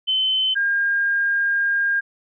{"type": "tone pair in turn", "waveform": "sine", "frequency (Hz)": [3060, 1612.6], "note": ["G7", "G6"], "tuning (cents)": [-42, 49], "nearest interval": "major seventh", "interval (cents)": 1109, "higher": "first", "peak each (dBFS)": -17, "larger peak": "neither", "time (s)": [[0.07, 0.55], [0.55, 2.01]], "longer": "second", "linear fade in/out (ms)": 20, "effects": []}